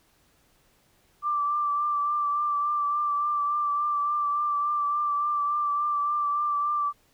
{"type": "tone with vibrato", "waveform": "sine", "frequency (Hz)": 1174.7, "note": "D6", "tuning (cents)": 0, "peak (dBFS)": -23, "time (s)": [1.22, 6.93], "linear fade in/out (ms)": 50, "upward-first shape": "triangle", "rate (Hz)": 3.5, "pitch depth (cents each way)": 28, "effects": ["pink hiss -64 dBFS RMS until 7.13 s"]}